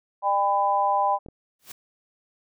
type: harmonic tone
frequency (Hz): 200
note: G3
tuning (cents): +35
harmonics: 3 / 4 / 5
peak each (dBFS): -28 / -22 / -23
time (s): 0.22-1.19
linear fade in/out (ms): 50
type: clicks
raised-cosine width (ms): 2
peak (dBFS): -29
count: 2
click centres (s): 1.262 / 1.286
type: noise with exponential growth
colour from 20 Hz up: white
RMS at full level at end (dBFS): -35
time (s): 1.59-1.72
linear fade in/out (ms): 5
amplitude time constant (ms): 27
effects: none